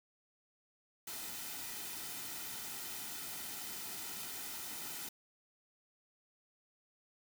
white noise with comb filter, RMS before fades -44 dBFS, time 1.07-5.09 s, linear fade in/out 5 ms, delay 1.8 ms, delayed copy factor -0.55, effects none

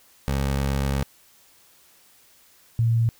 20% pulse / sine tone pair in turn, 68.6 / 115.15 Hz, C#2 / A#2, -17 / -21 cents, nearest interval major sixth, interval 896 cents, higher second, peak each -17 dBFS, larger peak neither, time 0.28-1.03 / 2.79-3.09 s, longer first, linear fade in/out 0 ms, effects white hiss -56 dBFS RMS until 3.19 s

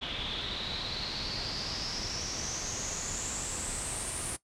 pink noise with low-pass filter sweep, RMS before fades -36 dBFS, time 0.01-4.37 s, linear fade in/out 20 ms, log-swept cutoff 3300 to 9500 Hz, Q 8.2, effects noise-tail reverb RT60 0.1 s tail -17 dB re dry

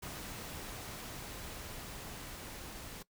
pink noise with level ramp, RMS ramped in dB -44 to -47 dBFS, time 0.02-3.03 s, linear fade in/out 10 ms, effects noise-tail reverb RT60 0.1 s tail -20 dB re dry

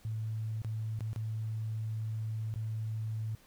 sine tone with dropouts, 110 Hz, A2, in tune, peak -33 dBFS, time 0.05-3.35 s, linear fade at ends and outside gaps 0 ms, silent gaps 0.618-0.647 / 0.991-1.007 / 1.131-1.161 / 2.54-2.559 s, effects pink hiss -62 dBFS RMS until 3.46 s

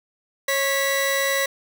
sawtooth tone pair together, 549.7 / 1959 Hz, C#5 / B6, -15 / -15 cents, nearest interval octave + minor seventh, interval 2200 cents, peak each -19 dBFS, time 0.48-1.46 s, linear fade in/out 5 ms, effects none

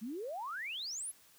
sine exponential sweep, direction up, 203.7 to 11600 Hz, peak -38 dBFS, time 0.01-1.12 s, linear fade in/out 20 ms, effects white hiss -63 dBFS RMS until 1.38 s

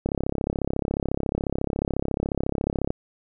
click train, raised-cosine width 2 ms, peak -11 dBFS, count 98, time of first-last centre 0.06-2.905 s, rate 34.1 Hz, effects none

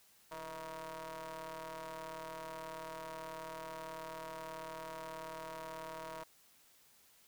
sawtooth ring-modulated tone, 155.56 Hz, D#3, in tune, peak -37 dBFS, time 0.31-6.24 s, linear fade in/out 10 ms, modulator 797 Hz, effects white hiss -66 dBFS RMS until 7.27 s

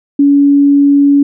sine tone, 283.1 Hz, C#4, 37 cents sharp, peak -4 dBFS, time 0.19-1.23 s, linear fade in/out 5 ms, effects none

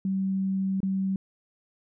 sine tone with dropouts, 192 Hz, G3, 36 cents flat, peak -24 dBFS, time 0.05-1.16 s, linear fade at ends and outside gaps 2 ms, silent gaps 0.804-0.83 s, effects none

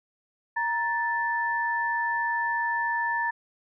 sine tone pair together, 936.9 / 1760 Hz, A#5 / A6, +8 / 0 cents, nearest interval major seventh, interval 1092 cents, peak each -27 dBFS, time 0.56-3.31 s, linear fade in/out 10 ms, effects none

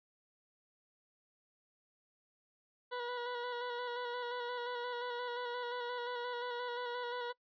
20% pulse tone with vibrato, 486.7 Hz, B4, 25 cents flat, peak -33 dBFS, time 2.91-7.33 s, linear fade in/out 20 ms, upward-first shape square, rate 5.7 Hz, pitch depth 24 cents each way, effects noise-tail reverb RT60 0.1 s tail -22 dB re dry + resampled to 11025 Hz

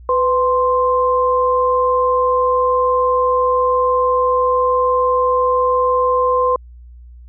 sine tone pair together, 500.5 / 1046.5 Hz, B4 / C6, +23 / 0 cents, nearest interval octave + minor second, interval 1277 cents, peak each -15 dBFS, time 0.09-6.56 s, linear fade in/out 2 ms, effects added 60 Hz sine -36 dBFS peak until 7.28 s

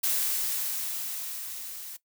blue noise with level ramp, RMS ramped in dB -26 to -41 dBFS, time 0.03-1.97 s, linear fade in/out 10 ms, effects noise-tail reverb RT60 0.1 s tail -17 dB re dry

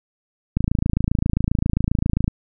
click train, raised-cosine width 5 ms, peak -6 dBFS, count 48, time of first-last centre 0.57-2.279 s, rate 27.5 Hz, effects none

